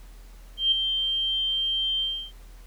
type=tone with ADSR envelope; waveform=sine; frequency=3149 Hz; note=G7; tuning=7 cents sharp; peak=-16 dBFS; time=0.57-2.32 s; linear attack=150 ms; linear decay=4 ms; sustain=-7 dB; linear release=310 ms; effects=added 41 Hz sine -43 dBFS peak until 2.66 s + pink hiss -56 dBFS RMS until 2.66 s